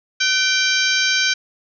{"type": "harmonic tone with a mistuned harmonic", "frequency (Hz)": 784, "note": "G5", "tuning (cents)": 0, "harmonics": [2, 3, 4, 5, 6, 7, 8], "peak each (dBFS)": [-20, -22, -23, -24, -25, -25, -26], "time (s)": [0.2, 1.34], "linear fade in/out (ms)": 10, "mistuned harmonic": 2, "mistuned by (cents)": -56, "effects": []}